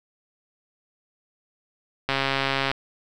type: click train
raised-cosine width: 0.3 ms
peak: -7 dBFS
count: 86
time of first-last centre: 2.09-2.715 s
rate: 136 Hz
effects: none